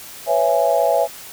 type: chord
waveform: sine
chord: C# minor seventh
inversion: third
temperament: just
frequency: 498.9 / 554.4 / 665.2 / 831.5 Hz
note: B4 / C#5 / E5 / G#5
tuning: +17 / 0 / +16 / +2 cents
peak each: -22 / -19 / -17 / -21 dBFS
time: 0.26-1.08 s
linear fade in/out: 50 ms
effects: white hiss -37 dBFS RMS until 1.32 s